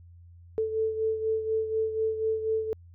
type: beating tone pair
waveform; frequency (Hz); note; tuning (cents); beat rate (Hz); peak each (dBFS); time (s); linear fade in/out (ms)
sine; 440 / 444.1; A4 / A4; 0 / +16; 4.1; -26 / -33; 0.58-2.73; 0
effects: added 86 Hz sine -48 dBFS peak until 2.94 s